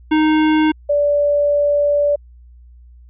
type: tone pair in turn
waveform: square / sine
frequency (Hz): 310 / 580.5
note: D#4 / D5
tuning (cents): -6 / -20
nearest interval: major seventh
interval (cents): 1086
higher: second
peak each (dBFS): -12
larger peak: neither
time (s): 0.11-0.72 / 0.89-2.16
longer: second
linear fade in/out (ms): 10
effects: added 60 Hz sine -40 dBFS peak until 3.09 s + resampled to 8000 Hz